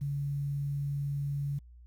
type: tone with quantisation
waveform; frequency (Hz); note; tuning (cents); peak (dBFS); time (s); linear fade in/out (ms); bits
sine; 141.9; C#3; +41; -30; 0.01-1.59; 10; 10
effects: added 60 Hz sine -50 dBFS peak until 1.86 s